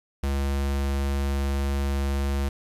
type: tone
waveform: square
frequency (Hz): 69.3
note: C#2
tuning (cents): 0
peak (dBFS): -24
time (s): 0.23-2.49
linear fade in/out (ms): 5
effects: resampled to 32000 Hz + 9-bit